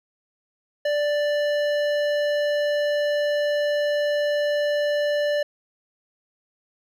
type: tone with hard clipping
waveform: triangle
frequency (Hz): 587.3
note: D5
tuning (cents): 0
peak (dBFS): -22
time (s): 0.85-5.43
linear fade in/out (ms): 5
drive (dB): 17
effects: none